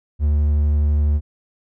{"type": "tone", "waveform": "triangle", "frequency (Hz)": 74, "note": "D2", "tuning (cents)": 14, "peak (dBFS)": -12, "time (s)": [0.19, 1.21], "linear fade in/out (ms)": 50, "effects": []}